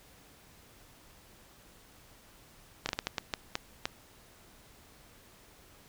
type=slowing click train; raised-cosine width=0.2 ms; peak=-13 dBFS; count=9; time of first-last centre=2.86-3.855 s; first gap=30 ms; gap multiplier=1.39; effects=pink hiss -58 dBFS RMS until 5.88 s